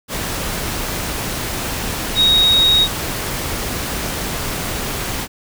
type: tone in noise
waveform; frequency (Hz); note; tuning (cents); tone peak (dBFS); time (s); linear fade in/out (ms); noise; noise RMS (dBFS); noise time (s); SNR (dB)
sine; 3773; A#7; +20; -10; 2.15-2.88; 50; pink; -23; 0.08-5.28; +10
effects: none